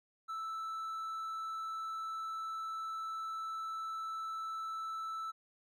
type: tone with vibrato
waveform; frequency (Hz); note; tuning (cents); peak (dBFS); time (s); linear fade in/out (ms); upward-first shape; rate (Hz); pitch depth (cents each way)
triangle; 1318.5; E6; 0; -36; 0.28-5.32; 20; sine; 20; 13
effects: none